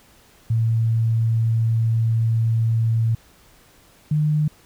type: tone pair in turn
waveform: sine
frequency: 113.5 / 151.5 Hz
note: A#2 / D#3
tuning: -46 / -46 cents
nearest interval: perfect fourth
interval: 500 cents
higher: second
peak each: -16 dBFS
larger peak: neither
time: 0.5-3.15 / 4.11-4.48 s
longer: first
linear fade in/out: 5 ms
effects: pink hiss -53 dBFS RMS until 4.65 s